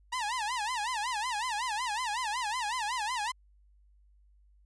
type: tone with vibrato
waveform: sawtooth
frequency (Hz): 920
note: A#5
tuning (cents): -23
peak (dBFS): -27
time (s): 0.12-3.32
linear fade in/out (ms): 10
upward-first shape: sine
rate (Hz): 5.4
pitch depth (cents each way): 200
effects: added 50 Hz sine -59 dBFS peak until 4.65 s + resampled to 22050 Hz